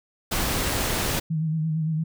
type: noise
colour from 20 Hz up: pink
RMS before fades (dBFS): -25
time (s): 0.31-1.2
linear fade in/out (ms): 10
type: tone with vibrato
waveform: sine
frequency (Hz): 158.2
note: D#3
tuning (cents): +29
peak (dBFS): -22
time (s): 1.3-2.04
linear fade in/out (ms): 10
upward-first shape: sine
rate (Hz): 8.8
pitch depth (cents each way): 46
effects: none